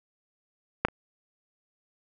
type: clicks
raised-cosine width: 0.5 ms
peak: -6 / -27 dBFS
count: 2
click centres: 0.85 / 0.885 s
effects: none